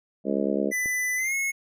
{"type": "harmonic tone", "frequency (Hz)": 69.3, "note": "C#2", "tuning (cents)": 0, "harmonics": [3, 4, 5, 6, 7, 8, 9], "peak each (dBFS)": [-28, -29, -30, -31, -31, -32, -33], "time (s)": [0.24, 0.73], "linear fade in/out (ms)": 50}
{"type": "tone with pitch glide", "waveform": "square", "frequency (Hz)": [1998, 2179], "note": ["B6", "C#7"], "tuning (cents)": [20, -30], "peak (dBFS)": -25, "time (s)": [0.71, 1.52], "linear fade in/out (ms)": 20, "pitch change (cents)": 150, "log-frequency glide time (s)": [1.16, 1.34]}
{"type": "click", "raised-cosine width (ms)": 2, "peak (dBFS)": -26, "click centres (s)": 0.859}
{"effects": []}